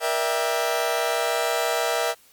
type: chord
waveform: sawtooth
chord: E half-diminished seventh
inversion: second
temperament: just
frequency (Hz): 474.7 / 593.3 / 659.3 / 791.1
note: Bb4 / D5 / E5 / G5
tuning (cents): +31 / +18 / 0 / +16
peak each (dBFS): -23 / -26 / -21 / -25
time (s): 0-2.15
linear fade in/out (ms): 50
effects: white hiss -55 dBFS RMS until 2.32 s + MP3 96 kbps